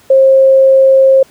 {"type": "tone", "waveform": "sine", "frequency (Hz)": 534, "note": "C5", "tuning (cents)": 35, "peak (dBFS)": -3, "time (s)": [0.1, 1.23], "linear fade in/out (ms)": 5, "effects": ["pink hiss -45 dBFS RMS until 1.3 s", "high-pass 100 Hz 12 dB/octave"]}